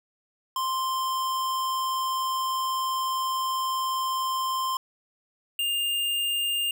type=tone pair in turn; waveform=square; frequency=1046.5 / 2808 Hz; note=C6 / F7; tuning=0 / +9 cents; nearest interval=octave + perfect fourth; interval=1709 cents; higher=second; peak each=-26 / -25 dBFS; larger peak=second; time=0.56-4.77 / 5.59-6.71 s; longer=first; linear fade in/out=2 ms; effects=none